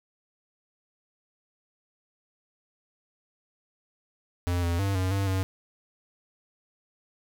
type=tone with pitch steps; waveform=square; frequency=88.1 / 85.7 / 98.4 / 93.1 / 98.3 / 94.8 Hz; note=F2 / F2 / G2 / F#2 / G2 / F#2; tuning=+16 / -32 / +7 / +11 / +5 / +43 cents; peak=-25 dBFS; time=4.47-5.43 s; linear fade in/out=0 ms; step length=160 ms; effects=none